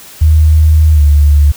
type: tone with pitch glide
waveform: sine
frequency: 77.78 to 72.99 Hz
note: D#2 to D2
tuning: 0 to -10 cents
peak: -3 dBFS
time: 0.21-1.52 s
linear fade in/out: 10 ms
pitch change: -110 cents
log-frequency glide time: 0.94-1.01 s
effects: white hiss -34 dBFS RMS until 1.56 s